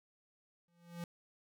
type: tone with exponential growth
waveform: square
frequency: 171.7 Hz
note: F3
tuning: 29 cents flat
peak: -39 dBFS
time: 0.68-1.04 s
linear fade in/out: 2 ms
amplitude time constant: 77 ms
effects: none